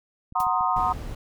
clicks, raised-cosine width 5 ms, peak -31 dBFS, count 4, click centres 0.324 / 0.404 / 0.468 / 0.609 s
sine chord, C half-diminished seventh, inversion second, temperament equal, 740 / 932.3 / 1046.5 / 1244.5 Hz, Gb5 / Bb5 / C6 / Eb6, 0 / 0 / 0 / 0 cents, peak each -26 dBFS, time 0.35-0.93 s, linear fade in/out 10 ms
blue noise with exponential decay, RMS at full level -33 dBFS, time 0.4-0.48 s, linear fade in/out 0 ms, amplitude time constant 17 ms
brown noise, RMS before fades -34 dBFS, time 0.76-1.15 s, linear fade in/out 5 ms
effects none

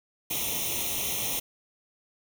white noise with comb filter, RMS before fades -30 dBFS, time 0.3-1.4 s, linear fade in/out 10 ms, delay 0.32 ms, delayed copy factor +0.95, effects none

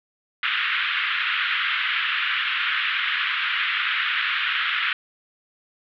pink band-pass noise, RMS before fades -24 dBFS, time 0.43-4.93 s, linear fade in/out 2 ms, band 1300 to 3400 Hz, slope 48 dB/octave, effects none

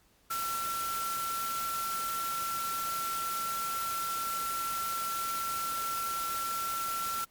sine tone in noise, 1350 Hz, E6, 41 cents sharp, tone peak -32 dBFS, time 0.3-7.25 s, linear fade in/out 10 ms, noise white, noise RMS -38 dBFS, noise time 0.3-7.25 s, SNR +3 dB, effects pink hiss -66 dBFS RMS until 7.3 s + MP3 96 kbps

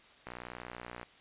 click train, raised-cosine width 0.5 ms, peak -27 dBFS, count 47, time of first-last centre 0.27-1.03 s, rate 60.5 Hz, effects white hiss -59 dBFS RMS until 1.2 s + resampled to 8000 Hz

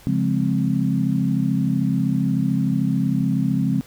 sine chord, Db major seventh, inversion none, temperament equal, 138.59 / 174.61 / 207.7 / 261.6 Hz, Db3 / F3 / Ab3 / C4, 0 / 0 / 0 / 0 cents, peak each -23 dBFS, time 0.07-3.81 s, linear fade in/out 0 ms, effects pink hiss -48 dBFS RMS until 3.86 s

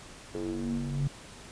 square tone with band-pass filter sweep, 47.48 Hz, F#1, 45 cents sharp, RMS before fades -32 dBFS, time 0.34-1.08 s, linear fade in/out 10 ms, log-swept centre 410 to 140 Hz, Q 5.2, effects pink hiss -48 dBFS RMS until 1.51 s + resampled to 22050 Hz

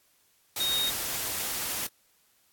sine tone in noise, 3729 Hz, A#7, in tune, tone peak -26 dBFS, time 0.6-0.9 s, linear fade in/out 5 ms, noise white, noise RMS -32 dBFS, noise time 0.56-1.87 s, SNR +3 dB, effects white hiss -66 dBFS RMS until 2.52 s + AAC 64 kbps

